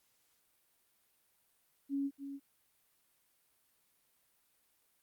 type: tone with echo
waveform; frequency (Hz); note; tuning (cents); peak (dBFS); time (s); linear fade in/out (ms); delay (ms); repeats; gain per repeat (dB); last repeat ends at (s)
sine; 278; C#4; +5; -32; 1.89-2.11; 50; 290; 1; -9; 2.4
effects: white hiss -74 dBFS RMS until 5.02 s + Opus 48 kbps